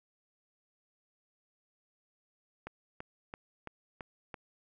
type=click train; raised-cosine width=0.5 ms; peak=-26 dBFS; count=6; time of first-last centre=2.67-4.342 s; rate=2.99 Hz; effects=none